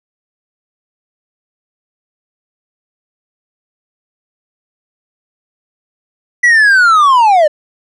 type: linear sweep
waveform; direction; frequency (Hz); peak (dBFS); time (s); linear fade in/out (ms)
triangle; down; 1975.5 to 579; -3; 6.43-7.48; 10
effects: resampled to 24000 Hz